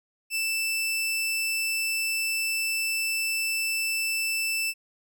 sawtooth tone, 2650 Hz, E7, 9 cents sharp, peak -22 dBFS, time 0.3-4.74 s, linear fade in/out 50 ms, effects none

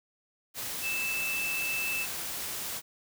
sine tone in noise, 2637 Hz, E7, in tune, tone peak -30 dBFS, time 0.81-2.07 s, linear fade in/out 50 ms, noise white, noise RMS -36 dBFS, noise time 0.54-2.82 s, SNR +3 dB, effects none

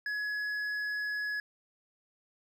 sine tone with hard clipping, 1688 Hz, G#6, 28 cents sharp, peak -33 dBFS, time 0.06-1.4 s, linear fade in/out 2 ms, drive 5 dB, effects none

